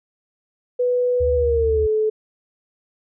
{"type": "tone with pitch glide", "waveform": "sine", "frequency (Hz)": [493.9, 432.5], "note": ["B4", "A4"], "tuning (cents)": [0, -30], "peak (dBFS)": -16, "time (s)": [0.79, 2.1], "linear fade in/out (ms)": 10, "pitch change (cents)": -230, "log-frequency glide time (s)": [1.35, 1.8]}
{"type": "tone with vibrato", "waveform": "sine", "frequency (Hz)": 74.5, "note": "D2", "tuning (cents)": 25, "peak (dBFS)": -22, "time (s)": [1.2, 1.87], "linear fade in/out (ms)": 10, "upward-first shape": "sine", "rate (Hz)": 15, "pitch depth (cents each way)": 130}
{"effects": []}